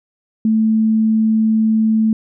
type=tone; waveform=sine; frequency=220 Hz; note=A3; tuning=in tune; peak=-11 dBFS; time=0.45-2.13 s; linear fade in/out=2 ms; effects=none